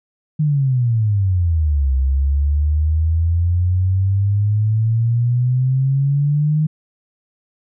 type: exponential two-way sweep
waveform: sine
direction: down then up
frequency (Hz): 155.7 to 65.41 to 155.7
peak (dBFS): -13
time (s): 0.39-6.67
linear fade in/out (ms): 10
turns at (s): 1.94
effects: none